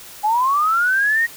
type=linear sweep; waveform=sine; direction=up; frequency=817 to 1887 Hz; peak=-14 dBFS; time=0.23-1.27 s; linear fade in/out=20 ms; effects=white hiss -39 dBFS RMS until 1.36 s